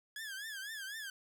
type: tone with vibrato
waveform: sawtooth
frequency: 1661.2 Hz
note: G#6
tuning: in tune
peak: -38 dBFS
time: 0.16-1.1 s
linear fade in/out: 2 ms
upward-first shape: triangle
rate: 4 Hz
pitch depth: 160 cents each way
effects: 13-bit